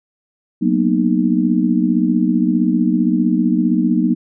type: chord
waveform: sine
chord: B major seventh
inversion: second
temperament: just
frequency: 185.21 / 231.5 / 246.9 / 308.7 Hz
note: F#3 / A#3 / B3 / D#4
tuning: +2 / -12 / 0 / -14 cents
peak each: -18 dBFS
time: 0.61-4.15 s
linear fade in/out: 20 ms
effects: none